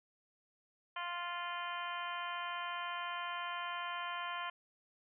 harmonic tone with a mistuned harmonic, 349.2 Hz, F4, in tune, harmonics 2 / 3 / 4 / 5 / 6 / 7 / 8 / 9, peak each -47 / -41 / -46 / -47 / -51 / -50 / -55 / -48 dBFS, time 0.96-4.5 s, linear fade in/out 5 ms, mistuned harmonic 9, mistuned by -32 cents, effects none

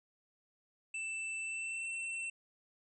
square tone with pitch glide, 2655 to 2695 Hz, E7 to E7, +12 to +38 cents, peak -38 dBFS, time 0.94-2.3 s, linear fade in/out 5 ms, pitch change +26 cents, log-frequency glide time 1.41-1.89 s, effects resampled to 22050 Hz

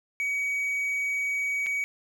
triangle tone with dropouts, 2262 Hz, C#7, 34 cents sharp, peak -24 dBFS, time 0.2-1.84 s, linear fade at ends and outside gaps 0 ms, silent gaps 1.662-1.667 s, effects none

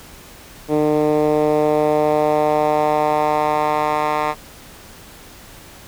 10% pulse tone with band-pass filter sweep, 151.2 Hz, D#3, 49 cents flat, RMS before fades -17 dBFS, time 0.68-4.35 s, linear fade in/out 50 ms, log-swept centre 370 to 1200 Hz, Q 1.6, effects pink hiss -41 dBFS RMS until 5.87 s

